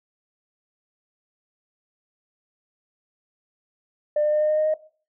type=tone with pitch steps; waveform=sine; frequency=598 / 601.8 / 605.6 / 609.5 / 613.4 / 617.3 / 621.2 Hz; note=D5 / D5 / D#5 / D#5 / D#5 / D#5 / D#5; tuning=+31 / +42 / -47 / -36 / -25 / -14 / -3 cents; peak=-17 dBFS; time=4.16-4.741 s; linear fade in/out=5 ms; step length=83 ms; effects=noise-tail reverb RT60 0.4 s tail -18 dB re dry + tanh soft clip ceiling -14 dBFS